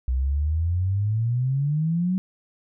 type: exponential sweep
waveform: sine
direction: up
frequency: 61.74 to 190 Hz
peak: -20 dBFS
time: 0.08-2.18 s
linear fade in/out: 0 ms
effects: none